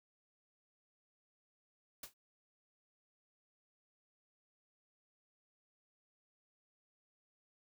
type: noise with exponential decay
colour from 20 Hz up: white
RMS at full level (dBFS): -42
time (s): 2.03-2.14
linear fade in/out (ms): 5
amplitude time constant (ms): 23
effects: none